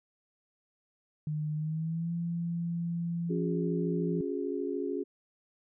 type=tone with pitch glide; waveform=sine; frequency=152.3 to 169.97 Hz; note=D#3 to F3; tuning=-37 to -47 cents; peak=-30 dBFS; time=1.27-4.21 s; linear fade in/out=2 ms; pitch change=+190 cents; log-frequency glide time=1.55-2.12 s
type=chord; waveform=sine; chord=C# suspended fourth; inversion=none; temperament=equal with one note detuned; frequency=277.2 / 361.8 / 415.3 Hz; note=C#4 / F#4 / G#4; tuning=0 / -39 / 0 cents; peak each=-35 dBFS; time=3.29-5.04 s; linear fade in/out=20 ms
effects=none